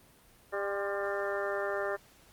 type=harmonic tone with a mistuned harmonic; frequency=199.6 Hz; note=G3; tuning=32 cents sharp; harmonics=2 / 3 / 4 / 5 / 6 / 7 / 8 / 9; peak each=-35 / -35 / -42 / -45 / -41 / -41 / -45 / -40 dBFS; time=0.52-1.97 s; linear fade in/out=20 ms; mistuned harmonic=5; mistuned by=+79 cents; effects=pink hiss -60 dBFS RMS until 2.32 s + Opus 32 kbps